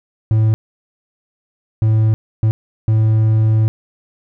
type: tone bursts at uneven times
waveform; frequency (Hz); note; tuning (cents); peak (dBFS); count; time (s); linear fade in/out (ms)
triangle; 109.7; A2; -5; -8; 4; 0.31-0.54 / 1.82-2.14 / 2.43-2.51 / 2.88-3.68; 0
effects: none